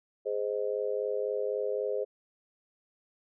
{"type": "chord", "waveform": "sine", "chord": "Ab major", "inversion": "none", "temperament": "just", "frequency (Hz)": [415.3, 519.1, 623], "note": ["Ab4", "C5", "Eb5"], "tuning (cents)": [0, -14, 2], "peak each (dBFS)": [-32, -32, -37], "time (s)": [0.25, 2.05], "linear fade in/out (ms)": 20, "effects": []}